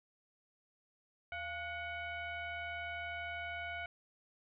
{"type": "tone with frequency modulation", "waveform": "sine", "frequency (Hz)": 1461, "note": "F#6", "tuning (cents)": -22, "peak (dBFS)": -39, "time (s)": [1.32, 3.86], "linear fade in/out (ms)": 2, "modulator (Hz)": 771, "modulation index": 1.4, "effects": []}